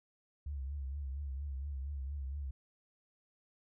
sine tone with vibrato, 69.3 Hz, C#2, in tune, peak -37 dBFS, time 0.46-2.51 s, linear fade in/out 5 ms, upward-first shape triangle, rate 4.3 Hz, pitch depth 110 cents each way, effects none

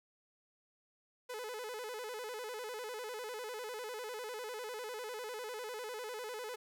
sawtooth tone with vibrato, 462.7 Hz, A#4, 13 cents flat, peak -37 dBFS, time 1.29-6.56 s, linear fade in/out 10 ms, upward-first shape square, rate 10 Hz, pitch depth 130 cents each way, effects none

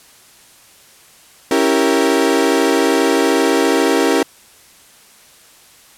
35% pulse chord, C# diminished seventh, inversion none, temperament equal, 277.2 / 329.6 / 392 / 466.2 Hz, C#4 / E4 / G4 / Bb4, 0 / 0 / 0 / 0 cents, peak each -16 dBFS, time 1.51-4.23 s, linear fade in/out 2 ms, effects white hiss -46 dBFS RMS until 5.97 s + low-pass 12000 Hz 12 dB/octave

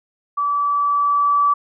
sine tone with level ramp, 1153 Hz, D6, 32 cents flat, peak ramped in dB -17 to -12 dBFS, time 0.37-1.54 s, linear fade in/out 10 ms, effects none

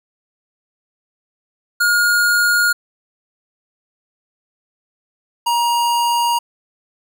square tone pair in turn, 1428 / 946.2 Hz, F6 / A#5, +38 / +26 cents, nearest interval perfect fifth, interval 712 cents, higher first, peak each -13 / -15 dBFS, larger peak first, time 1.8-2.73 / 5.46-6.39 s, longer neither, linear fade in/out 10 ms, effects none

